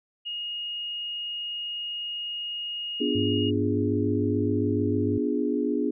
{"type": "tone", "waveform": "sine", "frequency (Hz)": 2864, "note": "F7", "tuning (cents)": 43, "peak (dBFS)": -30, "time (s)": [0.25, 3.51], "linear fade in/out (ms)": 20}
{"type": "chord", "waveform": "sine", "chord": "B diminished seventh", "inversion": "none", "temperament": "equal", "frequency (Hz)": [246.9, 293.7, 349.2, 415.3], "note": ["B3", "D4", "F4", "Ab4"], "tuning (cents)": [0, 0, 0, 0], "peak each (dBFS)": [-28, -27, -32, -29], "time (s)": [3, 5.91], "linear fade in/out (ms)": 10}
{"type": "tone with pitch glide", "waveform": "sine", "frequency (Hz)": [102.6, 101.42], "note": ["G#2", "G#2"], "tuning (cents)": [-21, -41], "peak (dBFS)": -28, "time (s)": [3.15, 5.18], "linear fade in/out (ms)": 5, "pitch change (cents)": -20, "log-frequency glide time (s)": [4.76, 4.85]}
{"effects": []}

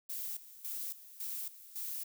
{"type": "noise with tremolo", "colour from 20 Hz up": "violet", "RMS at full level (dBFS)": -40, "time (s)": [0.09, 2.04], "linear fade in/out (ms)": 10, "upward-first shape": "square", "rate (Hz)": 1.8, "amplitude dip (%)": 80, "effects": []}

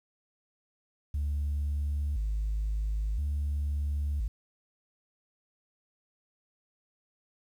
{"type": "tone with vibrato", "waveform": "sine", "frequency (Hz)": 61.74, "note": "B1", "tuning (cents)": 0, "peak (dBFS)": -26, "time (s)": [1.14, 4.28], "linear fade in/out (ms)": 5, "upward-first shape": "square", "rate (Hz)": 0.49, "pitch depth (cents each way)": 280, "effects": ["tanh soft clip ceiling -25 dBFS", "10-bit"]}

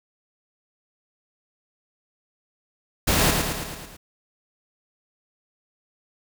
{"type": "noise with echo", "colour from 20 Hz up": "pink", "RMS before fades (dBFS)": -20, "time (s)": [3.07, 3.31], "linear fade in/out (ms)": 10, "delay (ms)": 110, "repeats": 6, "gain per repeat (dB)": -4, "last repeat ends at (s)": 3.97, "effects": []}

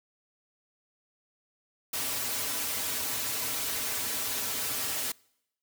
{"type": "noise with comb filter", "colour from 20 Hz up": "white", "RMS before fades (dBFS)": -32, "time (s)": [1.93, 5.12], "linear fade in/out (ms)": 5, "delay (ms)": 5.6, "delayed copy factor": -1, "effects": ["noise-tail reverb RT60 0.8 s tail -26 dB re dry", "high-pass 80 Hz 12 dB/octave"]}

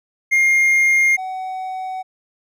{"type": "tone pair in turn", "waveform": "triangle", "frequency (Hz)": [2124, 750.9], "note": ["C7", "F#5"], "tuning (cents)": [25, 25], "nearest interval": "octave + tritone", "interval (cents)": 1800, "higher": "first", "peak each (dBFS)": [-10, -22], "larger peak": "first", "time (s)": [[0.31, 1.17], [1.17, 2.03]], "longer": "neither", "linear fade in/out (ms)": 20, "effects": []}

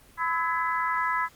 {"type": "harmonic tone with a mistuned harmonic", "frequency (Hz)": 334.9, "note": "E4", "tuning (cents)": 27, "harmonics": [3, 4, 5, 6], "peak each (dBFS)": [-27, -29, -31, -33], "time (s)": [0.17, 1.29], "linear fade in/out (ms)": 50, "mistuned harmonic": 4, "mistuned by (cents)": -51, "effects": ["pink hiss -55 dBFS RMS until 1.35 s", "Opus 24 kbps"]}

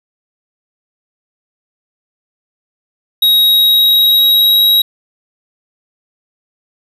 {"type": "tone with pitch glide", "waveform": "square", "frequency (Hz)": [3800, 3837], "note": ["A#7", "A#7"], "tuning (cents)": [33, 49], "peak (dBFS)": -7, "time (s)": [3.22, 4.82], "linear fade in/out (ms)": 5, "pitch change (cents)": 16, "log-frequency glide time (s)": [3.43, 4.64], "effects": []}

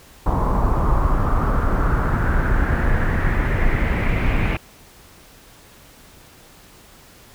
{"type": "noise with low-pass filter sweep", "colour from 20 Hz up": "brown", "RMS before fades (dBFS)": -18, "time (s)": [0.26, 4.57], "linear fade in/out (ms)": 5, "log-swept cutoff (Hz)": [970, 2400], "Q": 4, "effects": ["pink hiss -47 dBFS RMS until 7.34 s"]}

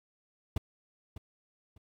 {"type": "noise with echo", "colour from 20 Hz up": "brown", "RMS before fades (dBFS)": -29, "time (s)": [0.56, 0.58], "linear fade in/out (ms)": 5, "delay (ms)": 600, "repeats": 2, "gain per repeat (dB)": -13, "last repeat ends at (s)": 1.78, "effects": []}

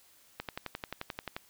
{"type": "click train", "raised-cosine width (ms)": 0.3, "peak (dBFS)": -20, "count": 12, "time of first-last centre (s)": [0.4, 1.365], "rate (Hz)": 11.4, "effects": ["white hiss -62 dBFS RMS until 1.49 s"]}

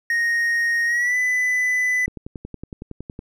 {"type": "tone with pitch glide", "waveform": "triangle", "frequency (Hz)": [1864.7, 1998.5], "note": ["A#6", "B6"], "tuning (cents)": [0, 20], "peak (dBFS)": -16, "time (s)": [0.1, 2.06], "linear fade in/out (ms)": 2, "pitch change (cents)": 120, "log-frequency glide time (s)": [0.86, 1.17]}
{"type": "click train", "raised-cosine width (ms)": 3, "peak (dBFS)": -20, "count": 13, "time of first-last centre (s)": [2.08, 3.191], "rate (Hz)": 10.8}
{"effects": []}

